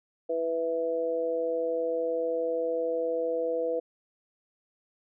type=harmonic tone; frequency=164.81 Hz; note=E3; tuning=in tune; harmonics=2 / 3 / 4; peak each=-37 / -27 / -34 dBFS; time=0.29-3.8 s; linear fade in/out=10 ms; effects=none